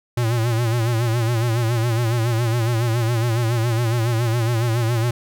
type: tone with vibrato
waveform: square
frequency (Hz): 116.54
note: A#2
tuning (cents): 0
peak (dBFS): -18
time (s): 0.17-5.11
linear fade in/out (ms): 5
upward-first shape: sine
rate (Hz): 7.2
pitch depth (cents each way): 87
effects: none